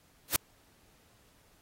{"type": "noise with exponential growth", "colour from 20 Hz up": "white", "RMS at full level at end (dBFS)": -20, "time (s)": [0.28, 0.36], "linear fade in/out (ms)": 1, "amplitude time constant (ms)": 17, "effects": ["pink hiss -65 dBFS RMS until 1.61 s", "AAC 48 kbps"]}